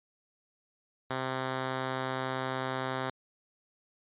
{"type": "tone", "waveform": "5% pulse", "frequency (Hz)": 130.81, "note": "C3", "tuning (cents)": 0, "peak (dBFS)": -20, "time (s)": [1.1, 3.1], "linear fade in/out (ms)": 5, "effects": ["resampled to 8000 Hz"]}